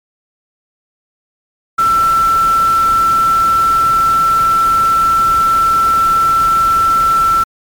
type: tone in noise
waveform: sine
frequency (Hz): 1340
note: E6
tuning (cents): +28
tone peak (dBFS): -8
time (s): 1.78-7.44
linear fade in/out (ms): 10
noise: pink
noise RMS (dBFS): -26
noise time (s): 1.78-7.44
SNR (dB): +15
effects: MP3 96 kbps